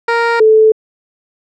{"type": "tone pair in turn", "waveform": ["15% pulse", "sine"], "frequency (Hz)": [466.2, 437], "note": ["A#4", "A4"], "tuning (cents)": [0, -12], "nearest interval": "minor second", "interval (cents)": 112, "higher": "first", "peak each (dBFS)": -4, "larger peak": "neither", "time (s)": [[0.08, 0.4], [0.4, 0.72]], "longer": "neither", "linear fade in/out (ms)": 5, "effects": ["low-pass 3000 Hz 12 dB/octave"]}